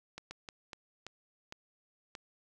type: slowing click train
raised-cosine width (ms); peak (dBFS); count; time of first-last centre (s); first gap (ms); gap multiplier
0.2; -26; 7; 0.18-2.152; 130; 1.37
effects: none